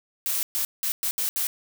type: noise bursts at uneven times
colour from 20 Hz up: blue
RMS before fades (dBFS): -26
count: 6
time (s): 0.26-0.43 / 0.55-0.65 / 0.83-0.92 / 1.03-1.11 / 1.18-1.29 / 1.36-1.47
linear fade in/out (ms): 0
effects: none